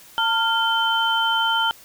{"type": "tone cluster", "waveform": "sine", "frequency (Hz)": [902, 1398, 3089], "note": ["A5", "F6", "G7"], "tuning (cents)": [43, 1, -26], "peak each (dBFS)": -22, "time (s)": [0.18, 1.71], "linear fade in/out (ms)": 0, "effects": ["white hiss -47 dBFS RMS until 1.84 s"]}